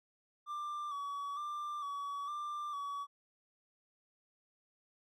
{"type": "tone with vibrato", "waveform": "triangle", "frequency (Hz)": 1160, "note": "D6", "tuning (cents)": -22, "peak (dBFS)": -36, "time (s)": [0.46, 3.07], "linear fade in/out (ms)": 50, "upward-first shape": "square", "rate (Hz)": 1.1, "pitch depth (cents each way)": 39, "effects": []}